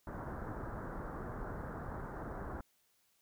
pink low-pass noise, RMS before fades -43 dBFS, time 0.07-2.61 s, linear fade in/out 2 ms, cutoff 1600 Hz, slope 48 dB/octave, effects white hiss -74 dBFS RMS until 3.21 s

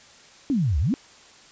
sine exponential two-way sweep, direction down then up, 303.5 to 65 to 303.5 Hz, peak -19 dBFS, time 0.5-0.94 s, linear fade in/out 0 ms, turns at 0.79 s, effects white hiss -50 dBFS RMS until 1.51 s + resampled to 16000 Hz

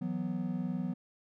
triangle chord, E suspended second, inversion none, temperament equal, 164.81 / 185 / 246.9 Hz, E3 / F#3 / B3, 0 / 0 / 0 cents, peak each -36 / -33 / -35 dBFS, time 0.01-0.94 s, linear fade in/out 10 ms, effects none

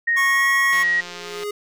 sine tone with pitch glide, 1864.7 to 1899.5 Hz, A#6 to A#6, 0 to +32 cents, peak -16 dBFS, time 0.07-1.01 s, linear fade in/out 10 ms, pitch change +32 cents, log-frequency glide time 0.22-0.46 s
25% pulse tone, 1095 Hz, C#6, 22 cents flat, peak -17 dBFS, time 0.16-0.84 s, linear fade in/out 20 ms
square tone with exponential growth, 414.3 Hz, G#4, 4 cents flat, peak -24 dBFS, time 0.72-1.51 s, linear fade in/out 5 ms, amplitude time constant 170 ms
click train, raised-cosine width 0.2 ms, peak -17 dBFS, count 125, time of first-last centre 0.73-1.435 s, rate 176 Hz
effects none

